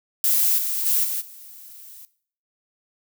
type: noise with level steps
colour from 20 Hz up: violet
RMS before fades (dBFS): -19 / -25 / -20 / -26 / -43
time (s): 0.24-2.05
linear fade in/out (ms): 0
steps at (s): 0.57 / 0.85 / 1.03 / 1.2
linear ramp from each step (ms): 20
effects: noise-tail reverb RT60 0.5 s tail -17 dB re dry